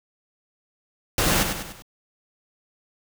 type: noise with echo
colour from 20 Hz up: pink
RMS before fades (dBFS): -21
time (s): 1.18-1.43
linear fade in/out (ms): 2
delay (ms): 98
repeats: 4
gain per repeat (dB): -6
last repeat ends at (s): 1.822
effects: none